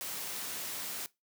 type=high-pass noise; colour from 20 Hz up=white; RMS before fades=-39 dBFS; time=0.01-1.06 s; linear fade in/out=0 ms; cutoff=130 Hz; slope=12 dB/octave; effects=noise-tail reverb RT60 0.2 s tail -20 dB re dry